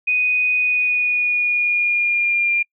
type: tone with pitch glide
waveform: sine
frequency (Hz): 2489 to 2399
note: D#7 to D7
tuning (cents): 0 to +36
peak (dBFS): -15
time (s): 0.07-2.63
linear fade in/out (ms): 10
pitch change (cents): -64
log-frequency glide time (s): 0.56-2.42
effects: noise-tail reverb RT60 0.1 s tail -26 dB re dry